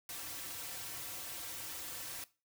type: noise with comb filter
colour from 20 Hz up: white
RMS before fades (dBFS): -44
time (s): 0.09-2.24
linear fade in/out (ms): 2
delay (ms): 4.8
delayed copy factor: -0.85
effects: noise-tail reverb RT60 0.3 s tail -18 dB re dry